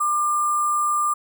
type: tone with sample-and-hold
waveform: sine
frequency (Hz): 1193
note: D6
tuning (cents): +27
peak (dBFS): -18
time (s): 0-1.14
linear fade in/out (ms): 10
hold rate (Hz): 8820
effects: none